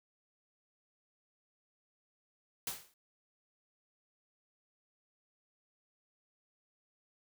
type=noise with exponential decay; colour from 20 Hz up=white; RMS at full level=-35 dBFS; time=2.67-2.94 s; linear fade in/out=2 ms; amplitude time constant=58 ms; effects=none